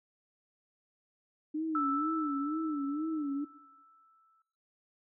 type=tone with vibrato; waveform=sine; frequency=298.6 Hz; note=D4; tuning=29 cents sharp; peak=-31 dBFS; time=1.54-3.45 s; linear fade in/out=10 ms; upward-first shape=sine; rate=2.1 Hz; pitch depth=130 cents each way
type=tone with exponential decay; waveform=sine; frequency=1318.5 Hz; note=E6; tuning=in tune; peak=-28 dBFS; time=1.75-4.42 s; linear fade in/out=2 ms; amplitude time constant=580 ms
effects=noise-tail reverb RT60 0.9 s tail -20 dB re dry